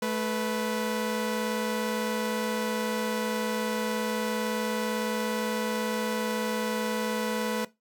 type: tone pair together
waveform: sawtooth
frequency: 217.1 / 493.9 Hz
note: A3 / B4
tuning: -23 / 0 cents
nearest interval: octave + major second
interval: 1423 cents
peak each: -26 dBFS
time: 0.02-7.65 s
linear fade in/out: 5 ms
effects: noise-tail reverb RT60 0.2 s tail -18 dB re dry